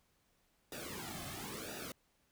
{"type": "noise with flanger", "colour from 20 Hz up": "pink", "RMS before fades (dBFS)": -45, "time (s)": [0.72, 1.92], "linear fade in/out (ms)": 2, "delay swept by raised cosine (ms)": [0.93, 2.13], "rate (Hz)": 0.98, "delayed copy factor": -0.95, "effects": ["pink hiss -75 dBFS RMS until 2.31 s"]}